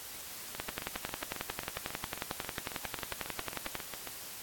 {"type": "two click trains", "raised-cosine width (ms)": 0.3, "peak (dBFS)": [-18, -23], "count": [36, 27], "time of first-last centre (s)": [[0.6, 3.753], [0.55, 4.073]], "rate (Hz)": [11.1, 7.38], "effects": ["white hiss -45 dBFS RMS until 4.42 s", "AAC 64 kbps"]}